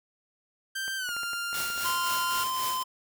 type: tone with pitch glide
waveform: sawtooth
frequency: 1568 to 1396.9 Hz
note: G6 to F6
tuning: 0 to 0 cents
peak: -27 dBFS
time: 0.75-2.44 s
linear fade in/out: 10 ms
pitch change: -200 cents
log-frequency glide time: 0.97-1.14 s
type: clicks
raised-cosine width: 0.5 ms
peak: -28 dBFS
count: 10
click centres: 0.88 / 1.09 / 1.166 / 1.233 / 1.333 / 1.53 / 1.604 / 1.702 / 1.778 / 1.901 s
type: noise with tremolo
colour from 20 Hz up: white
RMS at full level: -33 dBFS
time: 1.54-2.83 s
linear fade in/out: 2 ms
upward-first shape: triangle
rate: 3.8 Hz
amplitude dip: 70%
type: tone with vibrato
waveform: square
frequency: 1032 Hz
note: C6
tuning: 24 cents flat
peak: -29 dBFS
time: 1.84-2.84 s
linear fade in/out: 20 ms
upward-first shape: triangle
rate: 2 Hz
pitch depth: 10 cents each way
effects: none